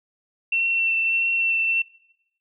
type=tone with vibrato; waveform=sine; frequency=2700 Hz; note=E7; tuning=41 cents sharp; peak=-19 dBFS; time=0.52-1.82 s; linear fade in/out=5 ms; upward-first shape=triangle; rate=1.6 Hz; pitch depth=15 cents each way; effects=noise-tail reverb RT60 0.8 s tail -20 dB re dry